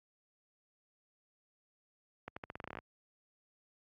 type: accelerating click train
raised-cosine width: 0.5 ms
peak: -27 dBFS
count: 13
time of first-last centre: 2.28-2.788 s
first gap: 85 ms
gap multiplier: 0.86
effects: high-pass 60 Hz 12 dB/octave + Opus 48 kbps